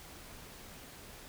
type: silence
effects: pink hiss -51 dBFS RMS until 1.28 s